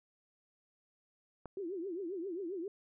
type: click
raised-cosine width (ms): 1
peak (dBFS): -30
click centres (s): 1.457
type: tone with vibrato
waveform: sine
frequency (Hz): 362.7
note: F#4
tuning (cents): -34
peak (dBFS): -37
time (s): 1.57-2.68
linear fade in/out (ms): 2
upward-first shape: triangle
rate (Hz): 7.5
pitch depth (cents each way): 230
effects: none